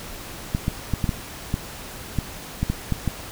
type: clicks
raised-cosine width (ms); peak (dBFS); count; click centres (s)
5; -9; 11; 0.549 / 0.681 / 0.937 / 1.042 / 1.092 / 1.541 / 2.187 / 2.63 / 2.7 / 2.923 / 3.077
effects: pink hiss -37 dBFS RMS until 3.31 s

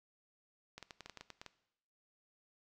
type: clicks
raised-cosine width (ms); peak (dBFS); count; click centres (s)
0.2; -30; 11; 0.78 / 0.827 / 0.908 / 1.007 / 1.06 / 1.097 / 1.173 / 1.21 / 1.303 / 1.415 / 1.463
effects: noise-tail reverb RT60 0.8 s tail -17 dB re dry

